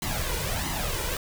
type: noise with flanger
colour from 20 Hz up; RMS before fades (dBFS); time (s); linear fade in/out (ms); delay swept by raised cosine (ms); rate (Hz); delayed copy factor
pink; -29; 0.02-1.17; 2; 0.99 to 2.09; 1.5; +0.65
effects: none